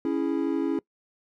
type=chord; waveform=triangle; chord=C# minor; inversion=none; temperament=equal; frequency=277.2 / 329.6 / 415.3 Hz; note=C#4 / E4 / G#4; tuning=0 / 0 / 0 cents; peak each=-25 / -25 / -30 dBFS; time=0.05-0.79 s; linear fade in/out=2 ms; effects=noise-tail reverb RT60 0.1 s tail -23 dB re dry